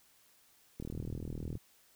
click train, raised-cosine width 3 ms, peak -28 dBFS, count 31, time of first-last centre 0.8-1.554 s, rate 39.8 Hz
white low-pass noise, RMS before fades -45 dBFS, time 0.93-1.58 s, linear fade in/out 10 ms, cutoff 170 Hz, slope 96 dB/octave
effects white hiss -66 dBFS RMS until 1.95 s

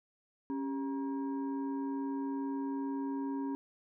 sine tone with frequency modulation, 275.3 Hz, C#4, 12 cents flat, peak -33 dBFS, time 0.5-3.55 s, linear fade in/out 0 ms, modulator 673 Hz, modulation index 0.57, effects none

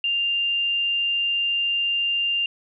sine tone, 2794 Hz, F7, in tune, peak -20 dBFS, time 0.04-2.46 s, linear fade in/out 2 ms, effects none

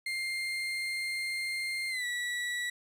35% pulse tone with pitch glide, 2109 to 1945.2 Hz, C7 to B6, +13 to -27 cents, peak -30 dBFS, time 0.06-2.7 s, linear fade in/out 5 ms, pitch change -140 cents, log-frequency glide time 1.89-2.05 s, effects low-pass 11000 Hz 12 dB/octave + 10-bit

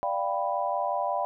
sine chord, G dominant seventh, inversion second, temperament equal, 587.3 / 698.5 / 784 / 987.8 Hz, D5 / F5 / G5 / B5, 0 / 0 / 0 / 0 cents, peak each -31 dBFS, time 0.03-1.25 s, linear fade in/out 0 ms, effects none

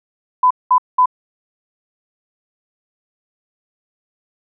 sine tone bursts, 1004 Hz, B5, 28 cents sharp, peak -8 dBFS, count 3, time 0.43-1.058 s, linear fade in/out 5 ms, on 76 ms, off 200 ms, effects none

